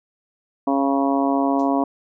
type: harmonic tone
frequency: 138.1 Hz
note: C#3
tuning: 6 cents flat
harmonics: 2 / 3 / 4 / 5 / 6 / 7 / 8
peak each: -19 / -29 / -28 / -23 / -32 / -26 / -31 dBFS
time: 0.67-1.84 s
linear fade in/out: 5 ms
type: noise with exponential decay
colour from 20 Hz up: violet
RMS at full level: -34 dBFS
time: 1.59-1.74 s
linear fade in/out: 5 ms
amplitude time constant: 32 ms
effects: resampled to 16000 Hz